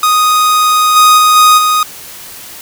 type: tone with level steps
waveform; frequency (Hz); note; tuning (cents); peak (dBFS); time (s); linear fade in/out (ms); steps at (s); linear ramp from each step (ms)
45% pulse; 1244.5; D#6; 0; -7 / -3 / -5 / -3 / -8; 0.03-1.83; 2; 0.95 / 1.17 / 1.35 / 1.57; 20
effects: white hiss -30 dBFS RMS until 2.61 s